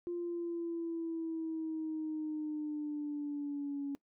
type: exponential sweep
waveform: sine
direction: down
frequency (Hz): 349.2 to 280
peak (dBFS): -34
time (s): 0.07-3.95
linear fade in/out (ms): 0
effects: noise-tail reverb RT60 0.1 s tail -21 dB re dry + tanh soft clip ceiling -30 dBFS